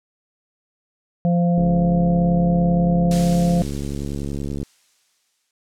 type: harmonic tone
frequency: 173.6 Hz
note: F3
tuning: 10 cents flat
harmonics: 1 / 3 / 4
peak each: -15 / -25 / -27 dBFS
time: 1.25-3.62 s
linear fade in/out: 0 ms
type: click train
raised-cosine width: 3 ms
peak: -15 dBFS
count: 216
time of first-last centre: 1.58-4.63 s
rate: 70.5 Hz
type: noise with exponential decay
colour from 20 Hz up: blue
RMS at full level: -24 dBFS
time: 3.11-5.51 s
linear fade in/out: 2 ms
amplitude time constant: 520 ms
effects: low-pass 7000 Hz 12 dB/octave